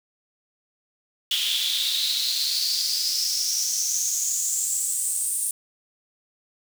pink noise with high-pass filter sweep, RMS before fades -25 dBFS, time 1.31-5.51 s, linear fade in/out 2 ms, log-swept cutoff 3200 to 9200 Hz, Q 7.1, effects none

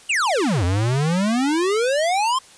square exponential two-way sweep, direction down then up, 3000 to 85.2 to 1079 Hz, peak -18 dBFS, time 0.09-2.39 s, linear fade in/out 10 ms, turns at 0.64 s, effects white hiss -47 dBFS RMS until 2.57 s + resampled to 22050 Hz

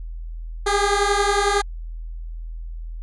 15% pulse beating tone pair, 400 / 411 Hz, G4 / G#4, +35 / -18 cents, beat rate 11 Hz, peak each -14 dBFS, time 0.66-1.62 s, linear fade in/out 10 ms, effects added 41 Hz sine -29 dBFS peak until 3.02 s + resampled to 24000 Hz

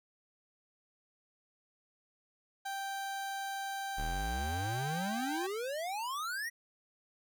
30% pulse tone, 784 Hz, G5, in tune, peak -34 dBFS, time 2.65-5.47 s, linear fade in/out 10 ms
square exponential sweep, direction up, 34.65 to 1958 Hz, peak -36 dBFS, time 3.97-6.5 s, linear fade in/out 20 ms
effects none

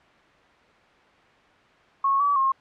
sine tone with pitch steps, 1096 / 1145 / 1073 Hz, C#6 / D6 / C6, -20 / -44 / +43 cents, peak -18 dBFS, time 2.04-2.52 s, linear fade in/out 5 ms, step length 160 ms, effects white hiss -55 dBFS RMS until 2.6 s + low-pass 2000 Hz 12 dB/octave

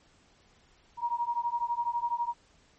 sine beating tone pair, 943 / 955 Hz, A#5 / A#5, +20 / +42 cents, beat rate 12 Hz, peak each -31 dBFS, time 0.97-2.34 s, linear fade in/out 50 ms, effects pink hiss -63 dBFS RMS until 2.78 s + MP3 32 kbps

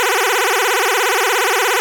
10% pulse tone with vibrato, 434.3 Hz, A4, 23 cents flat, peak -5 dBFS, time 0-1.8 s, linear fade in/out 0 ms, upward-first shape sine, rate 17 Hz, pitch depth 280 cents each way, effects none

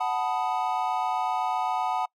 triangle chord, B dominant seventh, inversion second, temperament equal, 740 / 880 / 987.8 / 1244.5 Hz, F#5 / A5 / B5 / D#6, 0 / 0 / 0 / 0 cents, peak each -26 / -28 / -30 / -32 dBFS, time 0-2.06 s, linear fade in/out 10 ms, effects noise-tail reverb RT60 0.1 s tail -25 dB re dry

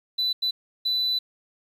sine tone bursts at uneven times, 3988 Hz, B7, 16 cents sharp, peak -20 dBFS, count 3, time 0.18-0.33 / 0.42-0.51 / 0.85-1.19 s, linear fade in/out 10 ms, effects tanh soft clip ceiling -19 dBFS + 9-bit

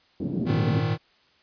white band-pass noise, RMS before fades -28 dBFS, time 0.2-0.8 s, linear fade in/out 5 ms, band 130 to 300 Hz, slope 24 dB/octave
square chord, Ab suspended second, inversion none, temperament equal, 103.83 / 116.54 / 155.56 Hz, Ab2 / Bb2 / Eb3, 0 / 0 / 0 cents, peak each -30 / -28 / -27 dBFS, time 0.45-0.98 s, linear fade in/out 50 ms
effects white hiss -61 dBFS RMS until 1.42 s + resampled to 11025 Hz

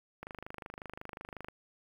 click train, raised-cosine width 0.5 ms, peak -27 dBFS, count 33, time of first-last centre 0.23-1.485 s, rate 25.5 Hz, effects 9-bit

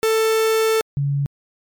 45% pulse / sine tone pair in turn, 443.1 / 141.15 Hz, A4 / C#3, +12 / +32 cents, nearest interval octave + minor sixth, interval 1980 cents, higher first, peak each -15 / -17 dBFS, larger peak first, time 0.03-0.81 / 0.97-1.26 s, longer first, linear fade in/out 0 ms, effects MP3 96 kbps

